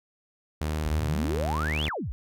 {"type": "tone with vibrato", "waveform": "sawtooth", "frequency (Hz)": 76.7, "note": "D#2", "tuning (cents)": -24, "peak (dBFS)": -23, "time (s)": [0.61, 1.89], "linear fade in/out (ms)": 0, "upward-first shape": "triangle", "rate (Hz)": 1.4, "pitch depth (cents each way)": 13}
{"type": "exponential two-way sweep", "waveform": "sine", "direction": "up then down", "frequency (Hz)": [48.78, 3571, 48.78], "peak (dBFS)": -29, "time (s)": [0.85, 2.12], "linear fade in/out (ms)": 0, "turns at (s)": 1.85}
{"effects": []}